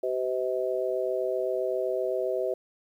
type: harmonic tone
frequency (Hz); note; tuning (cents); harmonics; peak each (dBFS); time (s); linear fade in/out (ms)
127.7; C3; -42; 3 / 4 / 5; -30 / -30 / -30; 0.03-2.54; 5
effects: 10-bit